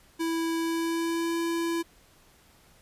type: tone with pitch glide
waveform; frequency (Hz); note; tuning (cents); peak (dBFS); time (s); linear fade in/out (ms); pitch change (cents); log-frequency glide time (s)
square; 329.4 to 335.2; E4 to E4; -1 to +29; -27; 0.19-1.83; 20; +30; 0.56-1.38
effects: pink hiss -59 dBFS RMS until 2.81 s + resampled to 32000 Hz